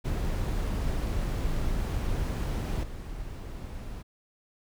brown noise with level steps, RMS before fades -29 / -38 dBFS, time 0.04-4.03 s, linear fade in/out 20 ms, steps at 2.83 s, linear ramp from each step 5 ms, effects none

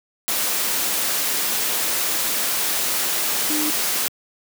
sine tone in noise, 303.9 Hz, D#4, 41 cents flat, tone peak -23 dBFS, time 3.5-3.7 s, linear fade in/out 0 ms, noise white, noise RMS -22 dBFS, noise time 0.28-4.08 s, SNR -4 dB, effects high-pass 200 Hz 12 dB/octave

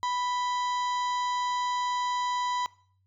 harmonic tone with a mistuned harmonic, 987.8 Hz, B5, in tune, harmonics 1 / 2 / 3 / 4 / 5 / 6 / 7, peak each -27 / -40 / -44 / -40 / -49 / -51 / -46 dBFS, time 0.03-2.66 s, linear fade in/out 0 ms, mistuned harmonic 3, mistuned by +100 cents, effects noise-tail reverb RT60 0.5 s tail -20 dB re dry + added 95 Hz sine -66 dBFS peak until 3.06 s

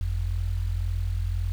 sine tone pair together, 47.07 / 89 Hz, F#1 / F2, +30 / +33 cents, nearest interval major seventh, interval 1103 cents, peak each -27 dBFS, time 0.01-1.52 s, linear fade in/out 0 ms, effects 8-bit

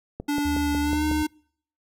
click train, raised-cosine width 2 ms, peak -18 dBFS, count 6, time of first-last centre 0.2-1.114 s, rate 5.47 Hz
square tone with pitch glide, 290.2 to 304.8 Hz, D4 to D#4, -21 to -36 cents, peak -23 dBFS, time 0.28-1.27 s, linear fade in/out 10 ms, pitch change +85 cents, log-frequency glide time 0.8-1.05 s
triangle tone with vibrato, 75.4 Hz, D2, 46 cents sharp, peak -26 dBFS, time 0.45-1.23 s, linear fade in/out 5 ms, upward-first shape square, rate 2.3 Hz, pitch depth 25 cents each way
effects noise-tail reverb RT60 0.6 s tail -26 dB re dry

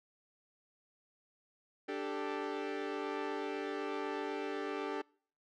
sawtooth chord, D suspended fourth, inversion none, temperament equal, 293.7 / 392 / 440 Hz, D4 / G4 / A4, 0 / 0 / 0 cents, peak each -37 / -36 / -37 dBFS, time 1.88-5.02 s, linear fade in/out 10 ms, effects noise-tail reverb RT60 0.5 s tail -25 dB re dry + low-pass 3000 Hz 12 dB/octave

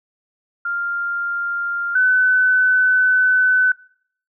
sine tone pair in turn, 1396.9 / 1507.8 Hz, F6 / F#6, 0 / +32 cents, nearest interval minor second, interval 132 cents, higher second, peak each -20 / -12 dBFS, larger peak second, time 0.65-1.95 / 1.95-3.72 s, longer second, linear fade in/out 5 ms, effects noise-tail reverb RT60 0.6 s tail -22 dB re dry

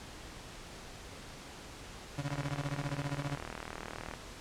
35% pulse tone with tremolo, 142.3 Hz, C#3, 46 cents sharp, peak -30 dBFS, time 2.18-3.37 s, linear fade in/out 2 ms, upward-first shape sine, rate 15 Hz, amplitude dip 90%
click train, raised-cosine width 0.5 ms, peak -25 dBFS, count 74, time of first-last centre 2.28-4.138 s, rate 39.3 Hz
effects pink hiss -48 dBFS RMS until 4.4 s + low-pass 8000 Hz 12 dB/octave

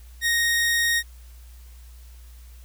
sawtooth tone, 1864.7 Hz, A#6, in tune, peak -16 dBFS, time 0.21-1.03 s, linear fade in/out 50 ms, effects added 60 Hz sine -42 dBFS peak until 2.64 s + white hiss -56 dBFS RMS until 2.64 s

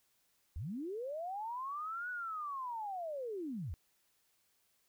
sine linear two-way sweep, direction up then down, 61.74 to 1488 to 61.74 Hz, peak -38 dBFS, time 0.56-3.74 s, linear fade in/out 0 ms, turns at 2.1 s, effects white hiss -75 dBFS RMS until 4.88 s

